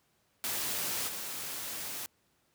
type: noise with level steps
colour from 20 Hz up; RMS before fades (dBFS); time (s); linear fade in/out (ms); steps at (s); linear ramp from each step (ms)
white; -34 / -39; 0.44-2.06; 0; 1.07; 20
effects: pink hiss -72 dBFS RMS until 2.54 s + high-pass 80 Hz 12 dB/octave